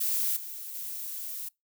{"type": "noise with level steps", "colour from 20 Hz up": "violet", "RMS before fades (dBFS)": [-28, -40, -37], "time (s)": [0, 1.49], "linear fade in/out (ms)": 10, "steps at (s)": [0.36, 0.74], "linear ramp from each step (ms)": 10, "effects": ["noise-tail reverb RT60 0.2 s tail -25 dB re dry"]}